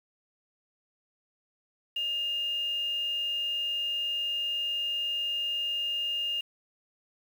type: tone with quantisation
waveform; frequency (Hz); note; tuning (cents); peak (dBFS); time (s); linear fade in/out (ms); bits
sine; 2826; F7; +20; -28; 1.96-6.41; 5; 8
effects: none